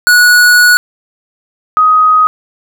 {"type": "tone pair in turn", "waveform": ["square", "sine"], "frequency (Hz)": [1464, 1254.9], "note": ["F#6", "D#6"], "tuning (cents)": [-19, 14], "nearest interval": "minor third", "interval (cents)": 267, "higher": "first", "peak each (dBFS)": -4, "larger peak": "neither", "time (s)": [[0.07, 0.77], [1.77, 2.27]], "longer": "first", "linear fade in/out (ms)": 0, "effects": []}